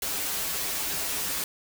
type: noise with comb filter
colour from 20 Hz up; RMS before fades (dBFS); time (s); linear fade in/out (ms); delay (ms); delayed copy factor
white; -30; 0.02-1.44; 2; 8.5; -0.8
effects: none